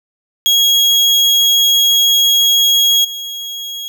35% pulse tone with level steps, 3302 Hz, G#7, 11 cents flat, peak -7 / -21 dBFS, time 0.46-3.88 s, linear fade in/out 0 ms, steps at 3.04 s, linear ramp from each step 10 ms, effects none

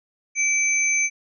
sine tone pair together, 2319 / 6191 Hz, D7 / G8, -22 / -22 cents, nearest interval octave + perfect fourth, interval 1700 cents, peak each -20 / -22 dBFS, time 0.35-1.1 s, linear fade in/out 50 ms, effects none

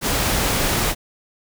pink noise, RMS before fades -20 dBFS, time 0.01-0.95 s, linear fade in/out 50 ms, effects none

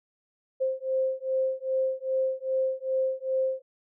sine beating tone pair, 524 / 526.5 Hz, C5 / C5, +2 / +11 cents, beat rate 2.5 Hz, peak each -28 dBFS, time 0.6-3.62 s, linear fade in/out 20 ms, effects none

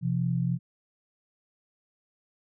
sine tone pair together, 128.48 / 171.5 Hz, C3 / F3, -31 / -31 cents, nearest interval perfect fourth, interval 500 cents, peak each -27 dBFS, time 0.01-0.59 s, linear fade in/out 50 ms, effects none

